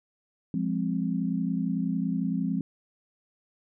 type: chord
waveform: sine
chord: F minor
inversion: none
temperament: equal with one note detuned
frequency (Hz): 174.61 / 205.5 / 261.6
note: F3 / Ab3 / C4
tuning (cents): 0 / -18 / 0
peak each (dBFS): -29 / -30 / -30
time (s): 0.54-2.61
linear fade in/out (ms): 2
effects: none